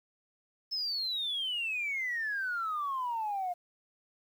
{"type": "exponential sweep", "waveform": "sine", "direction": "down", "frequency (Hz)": [5280, 698.5], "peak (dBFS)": -30, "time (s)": [0.71, 3.54], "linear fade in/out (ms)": 20, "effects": ["tanh soft clip ceiling -27 dBFS", "10-bit"]}